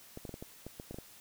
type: clicks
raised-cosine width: 2 ms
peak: -29 dBFS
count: 10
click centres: 0.174 / 0.252 / 0.293 / 0.341 / 0.425 / 0.666 / 0.799 / 0.91 / 0.944 / 0.986 s
effects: white hiss -56 dBFS RMS until 1.2 s